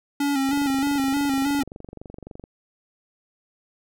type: tone with vibrato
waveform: square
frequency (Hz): 277.2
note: C#4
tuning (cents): 0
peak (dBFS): -21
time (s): 0.2-1.63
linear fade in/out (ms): 5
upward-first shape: square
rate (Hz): 3.2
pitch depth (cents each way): 44
type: click train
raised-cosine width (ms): 2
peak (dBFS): -25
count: 47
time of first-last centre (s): 0.49-2.439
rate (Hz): 23.6
effects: none

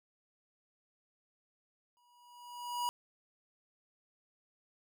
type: tone with exponential growth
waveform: square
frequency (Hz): 968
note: B5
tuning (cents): -35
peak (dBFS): -31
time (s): 1.97-2.89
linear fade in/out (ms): 0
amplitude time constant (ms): 200
effects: none

